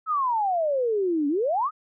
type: exponential two-way sweep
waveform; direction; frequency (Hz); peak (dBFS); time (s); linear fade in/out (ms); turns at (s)
sine; down then up; 1318.5 to 278.3 to 1318.5; -21; 0.06-1.71; 50; 1.28
effects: none